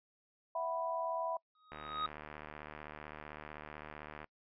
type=chord; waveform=sine; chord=E suspended second; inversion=none; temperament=equal; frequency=659.3 / 740 / 987.8 Hz; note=E5 / F#5 / B5; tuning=0 / 0 / 0 cents; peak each=-37 / -43 / -38 dBFS; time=0.55-1.37 s; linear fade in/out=5 ms
type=tone with exponential growth; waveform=square; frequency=1256 Hz; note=D#6; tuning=16 cents sharp; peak=-32 dBFS; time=1.55-2.06 s; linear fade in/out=2 ms; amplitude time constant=110 ms
type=click train; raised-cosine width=0.5 ms; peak=-31 dBFS; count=192; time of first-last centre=1.72-4.243 s; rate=75.7 Hz
effects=noise-tail reverb RT60 0.1 s tail -25 dB re dry + resampled to 11025 Hz